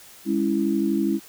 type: chord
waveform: sine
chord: C# minor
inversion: second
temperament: equal with one note detuned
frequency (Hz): 205.4 / 277.2 / 329.6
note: G#3 / C#4 / E4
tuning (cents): -19 / 0 / 0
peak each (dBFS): -24 / -25 / -23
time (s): 0.25-1.2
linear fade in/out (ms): 50
effects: white hiss -47 dBFS RMS until 1.28 s